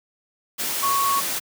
sine tone in noise, 1108.7 Hz, C#6, in tune, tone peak -19 dBFS, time 0.82-1.21 s, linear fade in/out 20 ms, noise white, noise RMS -26 dBFS, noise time 0.58-1.4 s, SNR +4 dB, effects high-pass 150 Hz 12 dB/octave

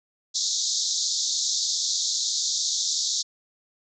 white band-pass noise, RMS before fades -26 dBFS, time 0.34-3.23 s, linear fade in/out 20 ms, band 3600 to 7100 Hz, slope 96 dB/octave, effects none

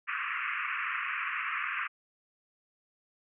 pink band-pass noise, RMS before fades -34 dBFS, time 0.07-1.88 s, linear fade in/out 20 ms, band 1100 to 2700 Hz, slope 96 dB/octave, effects none

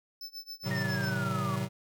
square tone with tremolo, 5274 Hz, E8, in tune, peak -38 dBFS, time 0.21-1.16 s, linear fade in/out 2 ms, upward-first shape sine, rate 7.3 Hz, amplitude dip 95%
square chord, A diminished seventh, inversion none, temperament just, 110 / 132 / 158.4 / 190.08 Hz, A2 / C3 / Eb3 / Gb3, 0 / +16 / +31 / +47 cents, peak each -37 / -35 / -41 / -35 dBFS, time 0.63-1.69 s, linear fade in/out 50 ms
sine linear sweep, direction down, 1865 to 1116 Hz, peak -34 dBFS, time 0.71-1.56 s, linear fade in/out 0 ms
effects none

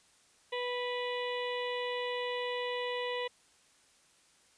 harmonic tone, 492.1 Hz, B4, 6 cents flat, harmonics 1 / 2 / 4 / 5 / 6 / 7 / 8, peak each -35 / -40 / -41 / -47 / -44 / -46 / -50 dBFS, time 0.52-3.28 s, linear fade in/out 10 ms, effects white hiss -65 dBFS RMS until 4.57 s + resampled to 22050 Hz

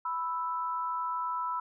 sine tone pair together, 990.6 / 1318.5 Hz, B5 / E6, +5 / 0 cents, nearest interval perfect fourth, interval 495 cents, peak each -32 / -34 dBFS, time 0.05-1.6 s, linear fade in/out 5 ms, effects none

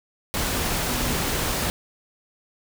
sine tone in noise, 245.5 Hz, B3, 10 cents flat, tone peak -32 dBFS, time 0.89-1.13 s, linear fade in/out 0 ms, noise pink, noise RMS -25 dBFS, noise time 0.34-1.7 s, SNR -10 dB, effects none

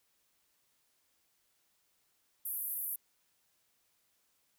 white band-pass noise, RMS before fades -38 dBFS, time 2.45-2.96 s, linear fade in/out 5 ms, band 11000 to 14000 Hz, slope 48 dB/octave, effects white hiss -75 dBFS RMS until 4.58 s

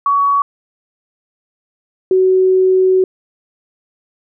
sine tone pair in turn, 1126 / 374.3 Hz, C#6 / F#4, +27 / +20 cents, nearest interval octave + perfect fifth, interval 1907 cents, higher first, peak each -10 / -8 dBFS, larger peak second, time 0.06-0.42 / 2.11-3.04 s, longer second, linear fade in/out 2 ms, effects none

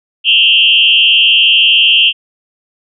sine tone with frequency modulation, 2960 Hz, F#7, in tune, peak -5 dBFS, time 0.24-2.13 s, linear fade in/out 50 ms, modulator 113 Hz, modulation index 2.5, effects none

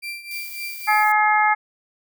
35% pulse tone with tremolo, 2358 Hz, D7, 6 cents sharp, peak -25 dBFS, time 0.02-1.05 s, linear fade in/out 20 ms, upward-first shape triangle, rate 3.6 Hz, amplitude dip 80%
violet noise, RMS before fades -36 dBFS, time 0.31-1.12 s, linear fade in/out 2 ms
harmonic tone, 424.6 Hz, G#4, 38 cents sharp, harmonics 2 / 3 / 4 / 5, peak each -17 / -22 / -23 / -21 dBFS, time 0.87-1.55 s, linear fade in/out 20 ms
effects none

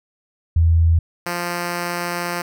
sine / 5% pulse tone pair in turn, 82.6 / 174.42 Hz, E2 / F3, +4 / -2 cents, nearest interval octave + minor second, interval 1294 cents, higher second, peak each -11 dBFS, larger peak neither, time 0.56-0.99 / 1.26-2.42 s, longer second, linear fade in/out 5 ms, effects none

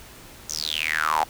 sawtooth tone with high-pass filter sweep, 77.78 Hz, D#2, in tune, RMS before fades -25 dBFS, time 0.49-1.24 s, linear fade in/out 0 ms, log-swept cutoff 6500 to 770 Hz, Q 9.1, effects pink hiss -45 dBFS RMS until 1.29 s

